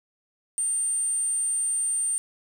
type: tone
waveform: sine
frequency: 8870 Hz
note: C#9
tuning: in tune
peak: -22 dBFS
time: 0.58-2.18 s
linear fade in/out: 0 ms
effects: tanh soft clip ceiling -19 dBFS + 8-bit